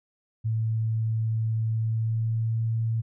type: tone with pitch glide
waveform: sine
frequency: 111.5 to 113.19 Hz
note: A2 to A2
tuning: +23 to +49 cents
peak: -23 dBFS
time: 0.44-3.02 s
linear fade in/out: 20 ms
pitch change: +26 cents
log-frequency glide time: 1.68-2.65 s
effects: none